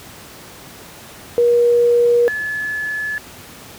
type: tone pair in turn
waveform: sine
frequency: 477.6 / 1718.3 Hz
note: A#4 / A6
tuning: +42 / -42 cents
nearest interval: octave + minor seventh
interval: 2216 cents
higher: second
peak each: -10 / -20 dBFS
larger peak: first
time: 1.38-2.28 / 2.28-3.18 s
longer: neither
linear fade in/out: 0 ms
effects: pink hiss -38 dBFS RMS until 3.78 s + high-pass 80 Hz 12 dB/octave